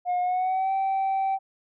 sine tone with pitch glide, 718 to 774 Hz, F5 to G5, +48 to -22 cents, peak -20 dBFS, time 0.05-1.39 s, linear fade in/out 50 ms, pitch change +130 cents, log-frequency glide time 0.21-0.72 s, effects tanh soft clip ceiling -21 dBFS

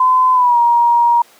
sine tone with pitch glide, 1020 to 946.2 Hz, C6 to A#5, -44 to +26 cents, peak -8 dBFS, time 0-1.22 s, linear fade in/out 5 ms, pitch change -130 cents, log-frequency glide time 0.33-0.58 s, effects pink hiss -46 dBFS RMS until 1.39 s + high-pass 400 Hz 12 dB/octave

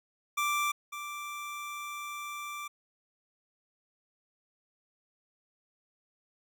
25% pulse tone pair in turn, 1174.7 / 1174.7 Hz, D6 / D6, 0 / 0 cents, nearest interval unison, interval 0 cents, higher neither, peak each -24 / -34 dBFS, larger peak first, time 0.37-0.72 / 0.92-2.68 s, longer second, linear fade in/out 10 ms, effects none

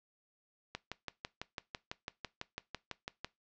click train, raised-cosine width 0.2 ms, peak -21 dBFS, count 16, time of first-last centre 0.75-3.246 s, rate 6.01 Hz, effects noise-tail reverb RT60 0.2 s tail -20 dB re dry + low-pass 5000 Hz 12 dB/octave

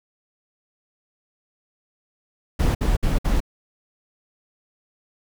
brown noise bursts, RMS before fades -19 dBFS, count 4, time 2.59-3.404 s, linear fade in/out 10 ms, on 160 ms, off 58 ms, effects none

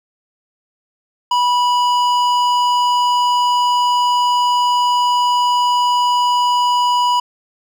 triangle tone with hard clipping, 980 Hz, B5, 14 cents flat, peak -14 dBFS, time 1.31-7.2 s, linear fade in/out 5 ms, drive 15 dB, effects none

